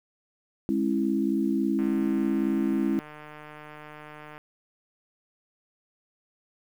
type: chord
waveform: sine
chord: C# minor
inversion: second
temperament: equal with one note detuned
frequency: 207.7 / 271.2 / 329.6 Hz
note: G#3 / C#4 / E4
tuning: 0 / -38 / 0 cents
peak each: -27 dBFS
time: 0.69-2.99 s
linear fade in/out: 0 ms
type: click train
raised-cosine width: 0.5 ms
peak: -29 dBFS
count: 392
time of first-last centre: 1.79-4.379 s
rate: 151 Hz
effects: 9-bit